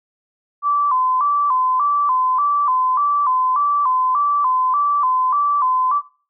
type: tone with vibrato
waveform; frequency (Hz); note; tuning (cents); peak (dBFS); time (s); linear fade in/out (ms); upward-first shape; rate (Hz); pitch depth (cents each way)
sine; 1089; C#6; -31; -14; 0.62-6.02; 50; square; 1.7; 110
effects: noise-tail reverb RT60 0.4 s tail -18 dB re dry